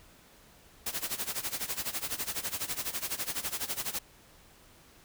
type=noise with tremolo; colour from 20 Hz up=white; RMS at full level=-32 dBFS; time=0.86-3.99 s; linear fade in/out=5 ms; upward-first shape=sine; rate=12 Hz; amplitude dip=85%; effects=pink hiss -58 dBFS RMS until 5.04 s